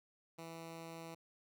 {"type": "tone", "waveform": "10% pulse", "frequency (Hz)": 164.81, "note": "E3", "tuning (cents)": 0, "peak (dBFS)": -39, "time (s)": [0.38, 1.15], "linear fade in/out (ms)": 10, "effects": []}